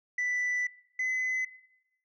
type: tone pair in turn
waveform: sine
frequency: 1981 / 2026 Hz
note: B6 / B6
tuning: +5 / +44 cents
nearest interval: unison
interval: 39 cents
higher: second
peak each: -25 dBFS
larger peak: neither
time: 0.18-0.67 / 0.99-1.45 s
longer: first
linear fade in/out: 5 ms
effects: noise-tail reverb RT60 0.9 s tail -20 dB re dry + tanh soft clip ceiling -26 dBFS